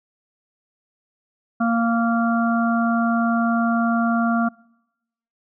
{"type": "harmonic tone", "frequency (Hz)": 231.4, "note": "A#3", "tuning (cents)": -13, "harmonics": [1, 3, 5, 6], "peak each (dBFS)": [-18, -24, -28, -26], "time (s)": [1.6, 4.49], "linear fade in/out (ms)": 10, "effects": ["noise-tail reverb RT60 0.9 s tail -26 dB re dry"]}